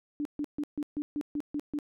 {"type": "tone bursts", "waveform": "sine", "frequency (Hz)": 293.7, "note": "D4", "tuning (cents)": 0, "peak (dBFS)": -29, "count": 9, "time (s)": [0.2, 1.788], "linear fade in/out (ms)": 0, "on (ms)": 52, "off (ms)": 140, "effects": []}